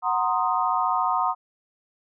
sine chord, C half-diminished seventh, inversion second, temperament equal, 740 / 932.3 / 1046.5 / 1244.5 Hz, Gb5 / Bb5 / C6 / Eb6, 0 / 0 / 0 / 0 cents, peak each -26 dBFS, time 0.02-1.35 s, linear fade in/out 50 ms, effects none

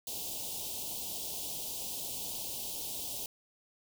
white band-stop noise, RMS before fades -39 dBFS, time 0.07-3.26 s, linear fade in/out 2 ms, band 910 to 2800 Hz, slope 48 dB/octave, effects none

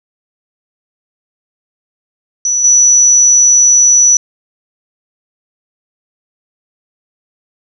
sine tone with level steps, 5920 Hz, F#8, in tune, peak -10 / -4 dBFS, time 2.45-4.17 s, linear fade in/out 2 ms, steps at 2.64 s, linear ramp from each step 5 ms, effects none

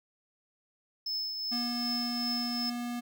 triangle tone with tremolo, 5230 Hz, E8, 15 cents flat, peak -29 dBFS, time 1.06-2.7 s, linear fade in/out 5 ms, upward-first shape triangle, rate 2.6 Hz, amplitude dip 45%
square tone, 240.9 Hz, B3, 43 cents flat, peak -34 dBFS, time 1.51-3.01 s, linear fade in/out 20 ms
effects none

